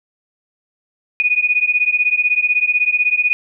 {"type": "beating tone pair", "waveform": "sine", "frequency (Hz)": [2462, 2478], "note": ["D#7", "D#7"], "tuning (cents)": [-19, -8], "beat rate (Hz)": 16, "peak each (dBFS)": -16, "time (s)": [1.2, 3.33], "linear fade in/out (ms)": 0, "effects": []}